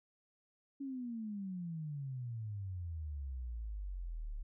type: exponential sweep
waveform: sine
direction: down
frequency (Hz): 281.2 to 34.65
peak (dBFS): -39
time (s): 0.8-4.43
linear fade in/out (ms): 10
effects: none